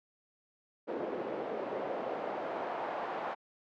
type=noise with band-pass filter sweep; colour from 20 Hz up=pink; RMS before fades=-37 dBFS; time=0.87-3.35 s; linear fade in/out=20 ms; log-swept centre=420 to 830 Hz; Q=1.8; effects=high-pass 200 Hz 12 dB/octave + low-pass 3000 Hz 12 dB/octave